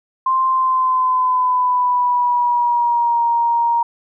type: tone with pitch glide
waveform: sine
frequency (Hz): 1046.5 to 937.7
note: C6 to A#5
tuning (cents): 0 to +10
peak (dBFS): -13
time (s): 0.26-3.83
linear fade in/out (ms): 5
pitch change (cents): -190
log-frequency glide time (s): 0.48-3.23
effects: none